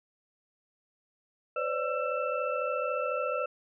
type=tone cluster; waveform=sine; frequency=510 / 560 / 594 / 1341 / 2653 Hz; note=C5 / C#5 / D5 / E6 / E7; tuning=-44 / +18 / +20 / +29 / +10 cents; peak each=-33 / -38 / -34 / -33 / -40 dBFS; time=1.56-3.46 s; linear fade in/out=5 ms; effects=none